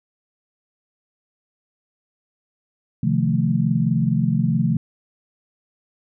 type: chord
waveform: sine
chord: F dominant seventh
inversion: second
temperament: equal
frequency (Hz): 130.81 / 155.56 / 174.61 / 220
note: C3 / Eb3 / F3 / A3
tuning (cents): 0 / 0 / 0 / 0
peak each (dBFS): -22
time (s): 3.03-4.77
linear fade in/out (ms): 5
effects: none